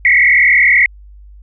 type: tone with frequency modulation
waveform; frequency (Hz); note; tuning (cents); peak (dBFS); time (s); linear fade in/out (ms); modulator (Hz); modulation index
sine; 2076; C7; -14; -6; 0.05-0.86; 2; 39.5; 4.1
effects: added 50 Hz sine -35 dBFS peak until 1.42 s